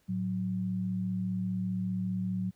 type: tone pair together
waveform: sine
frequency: 109.51 / 184.6 Hz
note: A2 / F#3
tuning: -8 / -4 cents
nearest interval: major sixth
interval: 904 cents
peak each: -36 / -30 dBFS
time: 0.08-2.51 s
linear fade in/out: 20 ms
effects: pink hiss -70 dBFS RMS until 2.55 s + high-pass 60 Hz 12 dB/octave